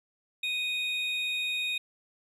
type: tone pair together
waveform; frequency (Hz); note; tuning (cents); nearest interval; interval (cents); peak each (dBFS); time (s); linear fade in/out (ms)
triangle; 2489 / 3726; D#7 / A#7; 0 / -2; perfect fifth; 698; -29 / -31; 0.43-1.78; 5
effects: none